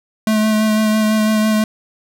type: tone with vibrato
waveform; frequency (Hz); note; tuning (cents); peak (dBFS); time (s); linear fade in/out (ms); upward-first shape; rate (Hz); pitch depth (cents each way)
square; 216.1; A3; -31; -13; 0.27-1.64; 2; sine; 6; 16
effects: none